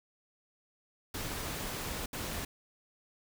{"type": "noise bursts at uneven times", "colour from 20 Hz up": "pink", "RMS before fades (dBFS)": -38, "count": 2, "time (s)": [[1.14, 2.06], [2.13, 2.45]], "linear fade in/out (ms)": 5, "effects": []}